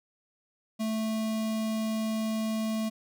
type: tone with notch filter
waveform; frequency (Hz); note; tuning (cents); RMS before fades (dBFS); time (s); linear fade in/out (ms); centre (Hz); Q
square; 219.9; A3; -1; -30; 0.79-2.9; 20; 1600; 1.7
effects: none